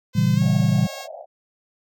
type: tone with pitch glide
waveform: 5% pulse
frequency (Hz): 512 to 545.6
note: C5 to C#5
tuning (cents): -38 to -28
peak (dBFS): -23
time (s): 0.13-1.08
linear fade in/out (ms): 50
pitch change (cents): +110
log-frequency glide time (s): 0.35-0.4
type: chord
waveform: sine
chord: A# diminished seventh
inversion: none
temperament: equal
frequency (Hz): 116.54 / 138.59 / 164.81 / 196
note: A#2 / C#3 / E3 / G3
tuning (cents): 0 / 0 / 0 / 0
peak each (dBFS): -21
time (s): 0.15-0.87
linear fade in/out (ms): 10
type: band-pass noise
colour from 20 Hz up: pink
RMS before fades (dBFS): -37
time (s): 0.4-1.26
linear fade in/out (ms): 50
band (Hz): 550 to 770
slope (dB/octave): 96
effects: none